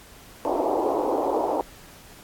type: band-pass noise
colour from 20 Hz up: pink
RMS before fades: -24 dBFS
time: 0.45-1.61 s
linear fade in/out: 0 ms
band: 300 to 970 Hz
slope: 48 dB/octave
effects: pink hiss -48 dBFS RMS until 2.23 s + AAC 64 kbps